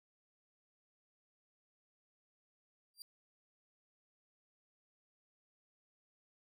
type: tone with exponential growth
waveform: sawtooth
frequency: 4738 Hz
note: D8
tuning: 14 cents sharp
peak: -40 dBFS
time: 2.94-3.02 s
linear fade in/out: 1 ms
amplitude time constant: 16 ms
effects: none